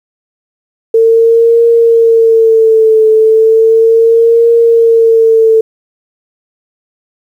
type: tone with vibrato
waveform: sine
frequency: 451.1 Hz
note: A4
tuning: 43 cents sharp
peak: -3 dBFS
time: 0.94-5.61 s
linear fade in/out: 5 ms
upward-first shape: triangle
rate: 0.35 Hz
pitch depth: 55 cents each way
effects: 7-bit